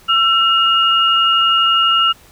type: tone pair together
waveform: sine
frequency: 1344 / 2852 Hz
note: E6 / F7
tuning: +33 / +36 cents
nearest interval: octave + minor second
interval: 1303 cents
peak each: -13 dBFS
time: 0.08-2.13 s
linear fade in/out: 20 ms
effects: pink hiss -46 dBFS RMS until 2.31 s